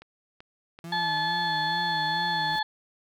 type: click train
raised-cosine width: 0.3 ms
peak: -30 dBFS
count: 4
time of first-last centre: 0.02-1.174 s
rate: 2.6 Hz
type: tone with vibrato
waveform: 35% pulse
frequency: 164.81 Hz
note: E3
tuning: in tune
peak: -35 dBFS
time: 0.84-2.56 s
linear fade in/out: 2 ms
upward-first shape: sine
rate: 2.3 Hz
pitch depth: 91 cents each way
type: harmonic tone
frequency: 864 Hz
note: A5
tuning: 32 cents flat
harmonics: 1 / 2 / 4 / 5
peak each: -27 / -30 / -33 / -34 dBFS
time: 0.92-2.63 s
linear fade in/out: 5 ms
type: noise with exponential growth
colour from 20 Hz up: pink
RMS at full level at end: -43 dBFS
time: 2.33-2.59 s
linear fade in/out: 2 ms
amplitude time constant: 55 ms
effects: none